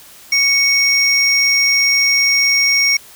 triangle tone pair together, 2219 / 5592 Hz, C#7 / F8, +1 / +1 cents, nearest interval octave + major third, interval 1600 cents, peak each -11 dBFS, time 0.32-2.97 s, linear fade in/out 5 ms, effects tanh soft clip ceiling -5 dBFS + white hiss -41 dBFS RMS until 3.15 s

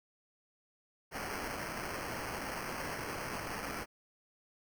blue noise with sample-and-hold, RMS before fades -40 dBFS, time 1.11-3.86 s, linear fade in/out 50 ms, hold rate 3675 Hz, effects none

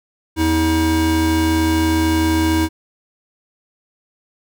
square tone pair together, 82 / 319.2 Hz, E2 / D#4, -9 / +44 cents, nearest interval 2 octaves, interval 2353 cents, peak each -20 / -16 dBFS, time 0.36-2.69 s, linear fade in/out 50 ms, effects none

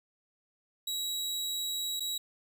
sawtooth tone with dropouts, 3872 Hz, B7, 35 cents flat, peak -29 dBFS, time 0.87-2.18 s, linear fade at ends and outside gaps 5 ms, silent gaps 1.997-2.004 s, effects none

